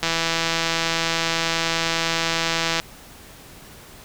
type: click train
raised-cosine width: 0.2 ms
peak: -4 dBFS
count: 458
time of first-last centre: 0.03-2.8 s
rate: 165 Hz
effects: pink hiss -44 dBFS RMS until 4.04 s